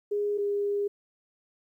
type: tone pair in turn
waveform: sine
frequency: 411.8 / 406.4 Hz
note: G#4 / G#4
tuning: -15 / -38 cents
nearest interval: unison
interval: 23 cents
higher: first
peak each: -25 dBFS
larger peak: neither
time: 0.11-0.38 / 0.38-0.88 s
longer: second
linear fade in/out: 10 ms
effects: 11-bit